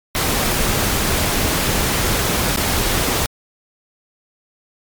pink noise with dropouts, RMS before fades -18 dBFS, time 0.15-3.26 s, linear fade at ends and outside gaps 0 ms, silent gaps 2.561-2.573 s, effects MP3 96 kbps

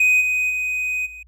triangle tone with level steps, 2502 Hz, D#7, 9 cents sharp, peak -11 / -16 / -19 / -33 dBFS, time 0-1.23 s, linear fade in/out 5 ms, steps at 0.2 / 0.49 / 1.05 s, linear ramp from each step 20 ms, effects added 60 Hz sine -48 dBFS peak until 1.27 s

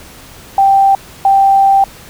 sine tone pair in turn, 784 / 784 Hz, G5 / G5, 0 / 0 cents, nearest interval unison, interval 0 cents, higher neither, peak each -5 dBFS, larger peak neither, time 0.58-0.95 / 1.25-1.84 s, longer second, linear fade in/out 2 ms, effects pink hiss -36 dBFS RMS until 2.09 s

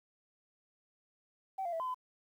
sine tone with pitch steps, 768 / 692 / 656 / 1022 / 1012 Hz, G5 / F5 / E5 / C6 / B5, -36 / -16 / -9 / -41 / +42 cents, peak -33 dBFS, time 1.58-1.945 s, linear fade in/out 10 ms, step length 73 ms, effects tanh soft clip ceiling -30 dBFS + 11-bit

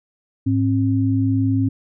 sine tone pair together, 106.19 / 267.8 Hz, G#2 / C4, +39 / +40 cents, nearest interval octave + major third, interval 1601 cents, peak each -18 dBFS, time 0.46-1.69 s, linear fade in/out 10 ms, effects none

